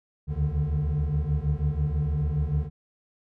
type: tone cluster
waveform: triangle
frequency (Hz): 71.1 / 77.6 / 145.2 / 150.9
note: C#2 / D#2 / D3 / D3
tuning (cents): +45 / -4 / -19 / +47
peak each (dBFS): -27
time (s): 0.27-2.7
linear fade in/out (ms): 50
effects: none